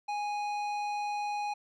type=tone with tanh clipping; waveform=sine; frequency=828 Hz; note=G#5; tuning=5 cents flat; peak=-33 dBFS; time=0.08-1.54 s; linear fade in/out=10 ms; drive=13 dB; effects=none

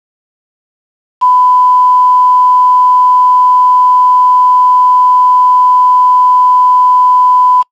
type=tone with quantisation; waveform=sine; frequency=1000 Hz; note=B5; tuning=21 cents sharp; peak=-4 dBFS; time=1.21-7.63 s; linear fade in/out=20 ms; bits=4; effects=noise-tail reverb RT60 0.1 s tail -25 dB re dry + low-pass 4000 Hz 12 dB/octave

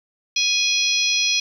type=harmonic tone with a mistuned harmonic; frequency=830.6 Hz; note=G#5; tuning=in tune; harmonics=3 / 4 / 5 / 6 / 7; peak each=-22 / -23 / -24 / -25 / -25 dBFS; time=0.36-1.4 s; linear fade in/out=5 ms; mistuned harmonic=6; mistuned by=+48 cents; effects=8-bit

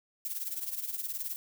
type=noise with tremolo; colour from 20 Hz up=violet; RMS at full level=-33 dBFS; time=0.25-1.36 s; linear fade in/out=0 ms; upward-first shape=triangle; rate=19 Hz; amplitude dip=80%; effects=none

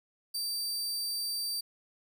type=tone; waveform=sawtooth; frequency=4657 Hz; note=D8; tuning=15 cents flat; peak=-29 dBFS; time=0.34-1.61 s; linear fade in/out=10 ms; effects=none

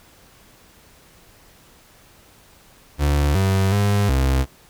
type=tone with pitch steps; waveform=35% pulse; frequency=72.3 / 96.2 / 101.6 / 66.3 Hz; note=D2 / G2 / G#2 / C2; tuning=-27 / -32 / -38 / +23 cents; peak=-14 dBFS; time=2.98-4.46 s; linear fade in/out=50 ms; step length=370 ms; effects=pink hiss -51 dBFS RMS until 4.69 s

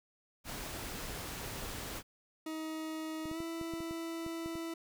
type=noise; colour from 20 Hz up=pink; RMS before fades=-42 dBFS; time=0.44-2.03 s; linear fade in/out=50 ms
type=tone with pitch glide; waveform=40% pulse; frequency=316.1 to 330.5 Hz; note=D#4 to E4; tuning=+27 to +5 cents; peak=-37 dBFS; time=2.46-4.74 s; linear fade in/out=5 ms; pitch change=+78 cents; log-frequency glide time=3.3-3.39 s
type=clicks; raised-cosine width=3 ms; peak=-32 dBFS; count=10; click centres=3.256 / 3.314 / 3.404 / 3.613 / 3.737 / 3.805 / 3.91 / 4.264 / 4.46 / 4.555 s
effects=none

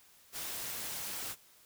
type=noise; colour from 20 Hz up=white; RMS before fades=-40 dBFS; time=0.32-1.36 s; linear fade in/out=50 ms; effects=white hiss -62 dBFS RMS until 1.65 s

